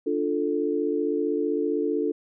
sine chord, D minor, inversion none, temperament equal, 293.7 / 349.2 / 440 Hz, D4 / F4 / A4, 0 / 0 / 0 cents, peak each -27 / -28 / -26 dBFS, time 0.06-2.12 s, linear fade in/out 10 ms, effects none

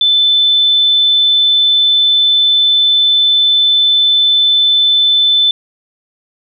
sine tone, 3520 Hz, A7, in tune, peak -7 dBFS, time 0.01-5.51 s, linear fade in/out 2 ms, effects none

